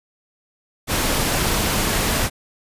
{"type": "noise", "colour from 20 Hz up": "pink", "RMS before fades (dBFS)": -20, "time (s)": [0.87, 2.3], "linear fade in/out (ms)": 50, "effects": ["resampled to 32000 Hz"]}